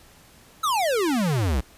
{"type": "exponential sweep", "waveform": "square", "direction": "down", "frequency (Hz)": [1341, 58.27], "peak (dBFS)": -21, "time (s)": [0.63, 1.61], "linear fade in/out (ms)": 10, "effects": ["pink hiss -52 dBFS RMS until 1.77 s", "resampled to 32000 Hz"]}